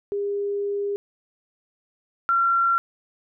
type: tone pair in turn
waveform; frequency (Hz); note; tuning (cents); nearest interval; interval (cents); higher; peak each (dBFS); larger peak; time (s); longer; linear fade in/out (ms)
sine; 404.4 / 1367.7; G#4 / F6; -46 / -37; octave + major sixth; 2109; second; -23 / -17; second; 0.12-0.96 / 2.29-2.78; first; 0
effects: none